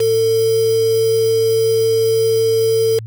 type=tone with quantisation; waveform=sine; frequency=449.1 Hz; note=A4; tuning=35 cents sharp; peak=-12 dBFS; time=0-2.99 s; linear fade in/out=5 ms; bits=4; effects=added 111 Hz sine -27 dBFS peak until 3.06 s